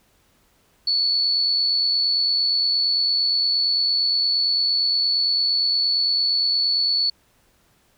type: tone with amplitude modulation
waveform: sine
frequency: 4435 Hz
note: C#8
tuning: in tune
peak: -16 dBFS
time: 0.87-7.1 s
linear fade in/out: 5 ms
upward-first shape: sine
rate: 88.7 Hz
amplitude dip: 30%
effects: pink hiss -61 dBFS RMS until 7.97 s